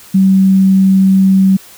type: tone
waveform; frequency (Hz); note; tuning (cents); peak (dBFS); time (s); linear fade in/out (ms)
sine; 191.5; G3; -40; -5; 0.14-1.57; 10
effects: white hiss -38 dBFS RMS until 1.77 s